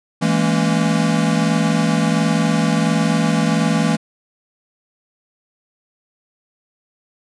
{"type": "chord", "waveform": "square", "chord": "A# half-diminished seventh", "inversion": "second", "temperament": "equal with one note detuned", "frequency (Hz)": [164.81, 207.7, 229.1, 277.2], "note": ["E3", "G#3", "A#3", "C#4"], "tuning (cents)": [0, 0, -30, 0], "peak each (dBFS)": [-19, -21, -21, -24], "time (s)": [0.21, 3.97], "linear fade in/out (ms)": 20, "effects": ["resampled to 22050 Hz"]}